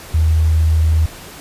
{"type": "tone", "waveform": "sine", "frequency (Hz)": 79.6, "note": "D#2", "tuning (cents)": 40, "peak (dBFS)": -10, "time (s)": [0.14, 1.06], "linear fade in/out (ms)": 5, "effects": ["pink hiss -35 dBFS RMS until 1.4 s", "resampled to 32000 Hz"]}